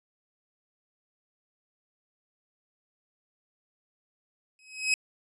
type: tone with exponential growth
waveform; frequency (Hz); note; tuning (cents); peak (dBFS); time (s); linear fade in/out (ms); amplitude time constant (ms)
sawtooth; 2546; D#7; +39; -16; 4.59-4.94; 1; 74
effects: resampled to 24000 Hz